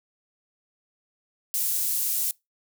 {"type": "high-pass noise", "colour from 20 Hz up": "pink", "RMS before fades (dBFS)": -26, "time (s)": [1.54, 2.31], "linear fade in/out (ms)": 0, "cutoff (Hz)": 11000, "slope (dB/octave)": 12, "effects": ["noise-tail reverb RT60 0.2 s tail -24 dB re dry"]}